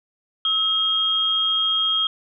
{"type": "tone pair together", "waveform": "sine", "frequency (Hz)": [1287, 3243], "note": ["E6", "G#7"], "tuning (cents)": [-42, -42], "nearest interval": "octave + major third", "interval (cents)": 1600, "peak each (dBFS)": [-28, -18], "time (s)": [0.45, 2.07], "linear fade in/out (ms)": 2, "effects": []}